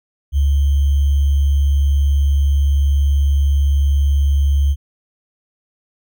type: tone with sample-and-hold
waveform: sine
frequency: 70.5 Hz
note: C#2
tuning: 30 cents sharp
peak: -11 dBFS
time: 0.32-4.76 s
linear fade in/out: 50 ms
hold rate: 3150 Hz
effects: none